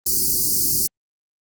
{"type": "band-stop noise", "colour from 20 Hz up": "white", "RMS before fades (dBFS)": -19, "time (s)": [0.06, 0.87], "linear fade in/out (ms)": 5, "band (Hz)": [400, 4500], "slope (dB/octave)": 96, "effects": ["Opus 24 kbps"]}